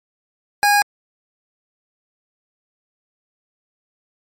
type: tone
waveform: 25% pulse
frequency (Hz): 820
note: G#5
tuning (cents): -22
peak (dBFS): -8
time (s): 0.63-0.82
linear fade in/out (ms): 0
effects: MP3 64 kbps